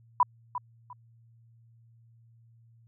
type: tone with echo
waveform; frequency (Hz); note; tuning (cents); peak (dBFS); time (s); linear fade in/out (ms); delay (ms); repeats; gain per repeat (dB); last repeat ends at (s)
sine; 987.8; B5; 0; -17; 0.2-0.23; 2; 350; 2; -12; 0.93
effects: added 115 Hz sine -56 dBFS peak until 2.87 s